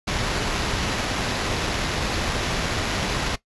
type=noise with sample-and-hold; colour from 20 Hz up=pink; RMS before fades=-25 dBFS; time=0.07-3.36 s; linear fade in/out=10 ms; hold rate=8820 Hz; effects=noise-tail reverb RT60 0.1 s tail -17 dB re dry + resampled to 24000 Hz